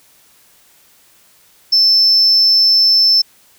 sine tone, 5300 Hz, E8, 9 cents sharp, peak -6 dBFS, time 1.72-3.22 s, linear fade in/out 10 ms, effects tanh soft clip ceiling -5 dBFS + white hiss -50 dBFS RMS until 3.58 s

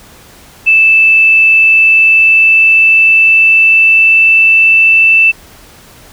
sine tone with pitch glide, 2637 to 2654 Hz, E7 to E7, 0 to +11 cents, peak -3 dBFS, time 0.66-5.32 s, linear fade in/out 20 ms, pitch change +11 cents, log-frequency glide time 1.49-5.05 s, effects pink hiss -38 dBFS RMS until 6.12 s

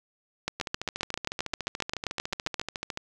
two click trains, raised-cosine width 0.2 ms, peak -11 / -15 dBFS, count 17 / 34, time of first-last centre 0.48-2.596 / 0.6-2.974 s, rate 7.56 / 13.9 Hz, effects none

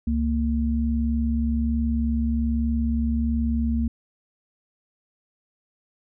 sine tone pair together, 69.02 / 230.3 Hz, C#2 / A#3, -7 / -21 cents, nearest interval octave + major sixth, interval 2086 cents, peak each -23 dBFS, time 0.07-3.88 s, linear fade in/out 5 ms, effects none

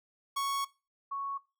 45% pulse / sine tone pair in turn, 1108.7 / 1108.7 Hz, C#6 / C#6, 0 / 0 cents, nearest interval unison, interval 0 cents, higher neither, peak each -30 / -33 dBFS, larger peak first, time 0.36-0.65 / 1.11-1.38 s, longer first, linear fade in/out 10 ms, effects noise-tail reverb RT60 0.3 s tail -20 dB re dry

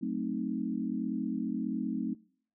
sine chord, F# diminished seventh, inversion none, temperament equal, 185 / 220 / 261.6 / 311.1 Hz, F#3 / A3 / C4 / Eb4, 0 / 0 / 0 / 0 cents, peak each -38 / -35 / -35 / -38 dBFS, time 0.01-2.15 s, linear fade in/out 20 ms, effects noise-tail reverb RT60 0.6 s tail -25 dB re dry

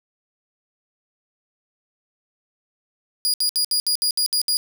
sawtooth tone bursts, 4873 Hz, D#8, 37 cents flat, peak -15 dBFS, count 9, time 3.25-4.57 s, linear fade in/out 0 ms, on 88 ms, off 66 ms, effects none

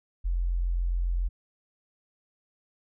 sine tone, 43.65 Hz, F1, in tune, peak -24 dBFS, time 0.24-1.29 s, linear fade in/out 20 ms, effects none

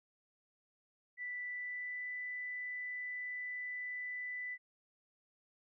sine tone with pitch glide, 1975.5 to 1989.2 Hz, B6 to B6, 0 to +12 cents, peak -39 dBFS, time 1.17-4.58 s, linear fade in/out 50 ms, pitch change +12 cents, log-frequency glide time 1.46-2.09 s, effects none

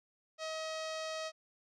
sawtooth tone with low-pass filter, 635 Hz, D#5, 35 cents sharp, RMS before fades -40 dBFS, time 0.38-1.32 s, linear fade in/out 50 ms, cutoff 5400 Hz, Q 2, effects none

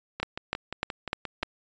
two click trains, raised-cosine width 0.3 ms, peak -11 / -17 dBFS, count 5 / 8, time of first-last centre 0.23-1.431 / 0.2-1.428 s, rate 3.33 / 5.7 Hz, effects resampled to 16000 Hz

